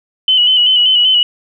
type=tone with vibrato; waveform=sine; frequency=2989 Hz; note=F#7; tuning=17 cents sharp; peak=-7 dBFS; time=0.28-1.23 s; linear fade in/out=2 ms; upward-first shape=square; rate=5.2 Hz; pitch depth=36 cents each way; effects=none